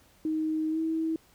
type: tone with pitch glide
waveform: sine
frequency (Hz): 313.7 to 322.1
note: D#4 to E4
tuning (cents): +14 to -40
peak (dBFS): -26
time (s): 0.25-1.16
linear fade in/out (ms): 2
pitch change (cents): +46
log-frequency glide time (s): 0.7-0.79
effects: pink hiss -61 dBFS RMS until 1.34 s